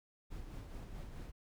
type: noise with tremolo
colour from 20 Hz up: brown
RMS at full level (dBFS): -45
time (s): 0.3-1.32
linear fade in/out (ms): 20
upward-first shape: sine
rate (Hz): 4.7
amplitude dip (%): 40
effects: none